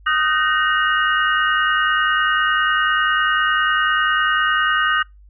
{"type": "tone cluster", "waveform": "sine", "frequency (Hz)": [1244, 1442, 1532, 1858, 2863], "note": ["D#6", "F#6", "G6", "A#6", "F7"], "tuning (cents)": [-1, -45, -40, -6, 42], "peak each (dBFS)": [-19, -28, -19, -23, -25], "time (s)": [0.06, 5.03], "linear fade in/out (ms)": 10, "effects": ["noise-tail reverb RT60 0.2 s tail -26 dB re dry", "added 50 Hz sine -43 dBFS peak until 5.29 s"]}